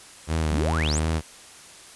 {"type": "tone with vibrato", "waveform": "sawtooth", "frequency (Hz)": 78.1, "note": "D#2", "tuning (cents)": 7, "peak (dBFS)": -18, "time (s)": [0.27, 1.22], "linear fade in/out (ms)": 50, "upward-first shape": "sine", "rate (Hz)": 2.7, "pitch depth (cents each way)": 58}
{"type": "exponential sweep", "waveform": "sine", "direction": "up", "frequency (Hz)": [153.1, 8730], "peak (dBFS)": -27, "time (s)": [0.51, 0.99], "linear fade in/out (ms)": 0}
{"effects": ["white hiss -46 dBFS RMS until 1.95 s", "resampled to 24000 Hz"]}